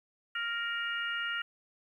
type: harmonic tone with a mistuned harmonic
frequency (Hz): 466.2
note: A#4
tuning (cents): 0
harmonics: 3 / 4 / 5 / 6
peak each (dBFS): -34 / -38 / -46 / -38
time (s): 0.35-1.42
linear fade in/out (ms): 5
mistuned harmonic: 6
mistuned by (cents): +29
effects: 11-bit